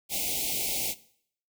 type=band-stop noise; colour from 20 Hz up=white; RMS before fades=-30 dBFS; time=0.09-0.95 s; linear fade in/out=50 ms; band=860 to 2100 Hz; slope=96 dB/octave; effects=noise-tail reverb RT60 0.6 s tail -18 dB re dry